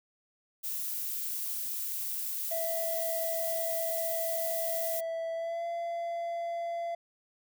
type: noise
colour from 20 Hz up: violet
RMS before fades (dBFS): -35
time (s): 0.63-5.01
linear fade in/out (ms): 20
type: tone with pitch glide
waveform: triangle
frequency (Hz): 659.3 to 681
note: E5 to F5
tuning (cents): 0 to -44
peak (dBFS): -30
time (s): 2.51-6.95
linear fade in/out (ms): 5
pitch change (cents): +56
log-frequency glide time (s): 5.34-5.66
effects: none